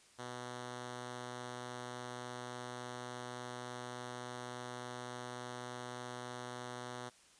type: tone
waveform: 5% pulse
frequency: 123.47 Hz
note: B2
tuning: in tune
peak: -32 dBFS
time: 0.18-7.1 s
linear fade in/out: 20 ms
effects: white hiss -64 dBFS RMS until 7.39 s + resampled to 22050 Hz